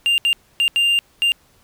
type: tone bursts at uneven times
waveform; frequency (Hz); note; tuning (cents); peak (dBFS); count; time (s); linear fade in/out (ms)
triangle; 2794; F7; 0; -12; 5; 0.06-0.18 / 0.25-0.33 / 0.6-0.68 / 0.76-0.99 / 1.22-1.32; 0
effects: pink hiss -56 dBFS RMS until 1.63 s